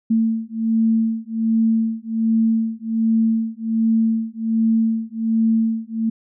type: beating tone pair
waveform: sine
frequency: 223.8 / 225.1 Hz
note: A3 / A3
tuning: +30 / +40 cents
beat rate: 1.3 Hz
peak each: -19 dBFS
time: 0.1-6.1 s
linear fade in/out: 10 ms
effects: none